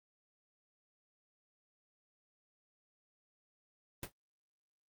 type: noise with exponential decay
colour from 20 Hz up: pink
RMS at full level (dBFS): -36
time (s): 4.03-4.12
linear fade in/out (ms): 2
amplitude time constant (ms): 18
effects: Opus 32 kbps